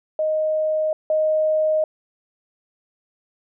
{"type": "tone pair in turn", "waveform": "sine", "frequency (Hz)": [622.3, 622.3], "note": ["D#5", "D#5"], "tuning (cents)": [0, 0], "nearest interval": "unison", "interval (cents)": 0, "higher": "neither", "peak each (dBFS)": [-18, -16], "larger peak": "second", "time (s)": [[0.19, 0.93], [1.1, 1.84]], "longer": "neither", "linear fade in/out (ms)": 2, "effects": []}